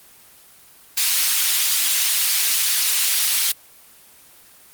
pink high-pass noise, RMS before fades -18 dBFS, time 0.97-3.52 s, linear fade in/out 5 ms, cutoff 3200 Hz, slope 12 dB/octave, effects white hiss -48 dBFS RMS until 4.73 s + Opus 24 kbps

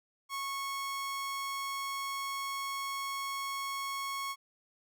sawtooth tone, 1100 Hz, C#6, 14 cents flat, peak -31 dBFS, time 0.29-4.36 s, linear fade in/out 50 ms, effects none

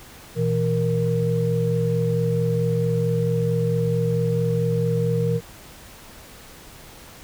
sine tone cluster, 119.2 / 163.7 / 467.5 Hz, A#2 / E3 / A#4, +39 / -12 / +5 cents, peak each -23 dBFS, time 0.35-5.41 s, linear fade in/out 50 ms, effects pink hiss -44 dBFS RMS until 7.23 s

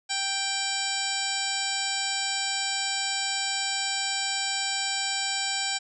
harmonic tone, 784 Hz, G5, in tune, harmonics 1 / 2 / 3 / 4 / 5 / 6 / 7 / 9 / 10, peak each -35 / -35 / -35 / -35 / -35 / -35 / -35 / -35 / -35 dBFS, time 0.09-5.79 s, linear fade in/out 20 ms, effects none

